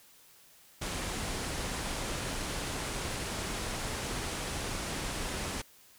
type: low-pass noise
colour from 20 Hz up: pink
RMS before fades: -36 dBFS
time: 0.81-5.62 s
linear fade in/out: 10 ms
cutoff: 11000 Hz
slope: 48 dB/octave
effects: white hiss -59 dBFS RMS until 5.98 s